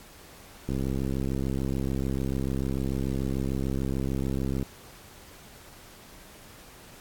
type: click train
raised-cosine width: 3 ms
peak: -17 dBFS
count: 264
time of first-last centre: 0.69-4.627 s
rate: 66.8 Hz
effects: pink hiss -50 dBFS RMS until 7 s + AAC 64 kbps